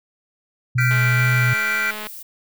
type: tone with vibrato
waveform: sine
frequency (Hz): 123.47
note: B2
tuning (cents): 0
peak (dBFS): -16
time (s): 0.75-1.54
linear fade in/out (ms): 10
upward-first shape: square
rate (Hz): 2.3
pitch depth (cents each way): 12
type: chord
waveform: triangle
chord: G dominant seventh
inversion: third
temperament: equal with one note detuned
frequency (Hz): 1396.9 / 1544.6 / 1975.5 / 2349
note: F6 / G6 / B6 / D7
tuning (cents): 0 / -26 / 0 / 0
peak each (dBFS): -23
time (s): 0.78-1.91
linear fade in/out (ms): 5
type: noise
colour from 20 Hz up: violet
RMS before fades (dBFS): -36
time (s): 0.8-2.23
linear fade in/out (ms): 10
type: click train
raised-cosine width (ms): 0.3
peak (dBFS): -16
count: 248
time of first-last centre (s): 0.91-2.07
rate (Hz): 213
effects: none